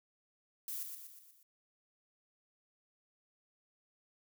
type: noise with echo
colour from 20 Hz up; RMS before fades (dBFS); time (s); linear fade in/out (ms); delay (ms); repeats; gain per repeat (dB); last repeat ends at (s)
violet; -41; 0.68-0.83; 2; 120; 5; -5; 1.43
effects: none